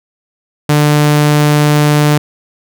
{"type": "tone", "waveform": "sawtooth", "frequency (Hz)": 148.6, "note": "D3", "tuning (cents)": 21, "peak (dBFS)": -3, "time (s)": [0.69, 2.18], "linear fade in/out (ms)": 5, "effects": []}